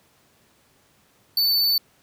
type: tone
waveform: square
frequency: 4508 Hz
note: C#8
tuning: 28 cents sharp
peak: -18 dBFS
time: 1.37-1.78 s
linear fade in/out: 2 ms
effects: pink hiss -60 dBFS RMS until 2.02 s + high-pass 80 Hz 12 dB/octave